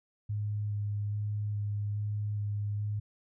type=tone with vibrato; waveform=sine; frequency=103.83 Hz; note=G#2; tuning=in tune; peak=-30 dBFS; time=0.29-3 s; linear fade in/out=10 ms; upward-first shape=square; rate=1.2 Hz; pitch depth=10 cents each way; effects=none